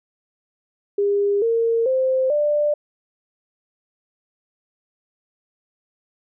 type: tone with pitch steps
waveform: sine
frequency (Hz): 404.4 / 459.2 / 521.4 / 592.1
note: G#4 / A#4 / C5 / D5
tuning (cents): -46 / -26 / -6 / +14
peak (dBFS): -16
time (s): 0.98-2.74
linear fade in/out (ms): 5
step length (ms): 440
effects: none